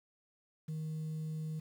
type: tone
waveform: sine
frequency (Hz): 156.8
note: D#3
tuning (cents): +14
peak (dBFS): -34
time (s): 0.68-1.6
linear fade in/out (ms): 10
effects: tanh soft clip ceiling -35 dBFS + 10-bit